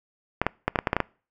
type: clicks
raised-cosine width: 0.5 ms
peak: -6 dBFS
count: 9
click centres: 0.416 / 0.466 / 0.68 / 0.758 / 0.789 / 0.872 / 0.931 / 0.966 / 1.003 s
effects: noise-tail reverb RT60 0.4 s tail -25 dB re dry